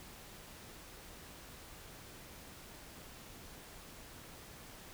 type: silence
effects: pink hiss -53 dBFS RMS until 4.93 s